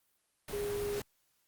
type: tone in noise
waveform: sine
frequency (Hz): 409.6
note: G#4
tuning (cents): -24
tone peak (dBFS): -33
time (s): 0.53-1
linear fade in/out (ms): 5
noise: pink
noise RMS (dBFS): -42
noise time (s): 0.48-1.02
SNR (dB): +6
effects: white hiss -75 dBFS RMS until 1.47 s + Opus 32 kbps